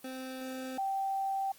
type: tone pair in turn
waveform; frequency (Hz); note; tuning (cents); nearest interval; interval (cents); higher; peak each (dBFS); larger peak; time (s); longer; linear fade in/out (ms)
25% pulse / sine; 260 / 779.1; C4 / G5; -11 / -11; octave + perfect fifth; 1900; second; -34 / -30; second; 0.04-0.78 / 0.78-1.52; neither; 5
effects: white hiss -58 dBFS RMS until 1.58 s + Opus 24 kbps